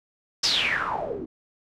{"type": "noise with low-pass filter sweep", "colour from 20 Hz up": "white", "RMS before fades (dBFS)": -26, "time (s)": [0.43, 1.26], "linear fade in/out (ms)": 10, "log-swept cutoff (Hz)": [5500, 290], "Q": 7.8, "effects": []}